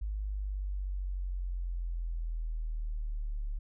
sine exponential sweep, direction down, 51.91 to 35.9 Hz, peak -32 dBFS, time 0.01-3.59 s, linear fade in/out 10 ms, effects none

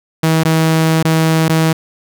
sawtooth tone with dropouts, 160.6 Hz, E3, 45 cents flat, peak -6 dBFS, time 0.23-1.73 s, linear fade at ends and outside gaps 5 ms, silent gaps 0.435-0.45 / 1.028-1.049 / 1.484-1.494 s, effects none

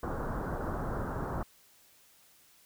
pink low-pass noise, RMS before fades -35 dBFS, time 0.03-1.43 s, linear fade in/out 2 ms, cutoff 1500 Hz, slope 48 dB/octave, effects white hiss -62 dBFS RMS until 2.65 s

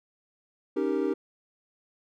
triangle chord, Eb dominant seventh, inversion third, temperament equal, 277.2 / 311.1 / 392 / 466.2 Hz, Db4 / Eb4 / G4 / Bb4, 0 / 0 / 0 / 0 cents, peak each -29 / -28 / -27 / -30 dBFS, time 0.76-1.14 s, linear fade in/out 10 ms, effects none

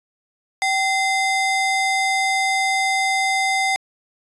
square ring-modulated tone, 1419 Hz, F6, 27 cents sharp, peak -15 dBFS, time 0.62-3.76 s, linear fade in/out 0 ms, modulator 649 Hz, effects resampled to 24000 Hz

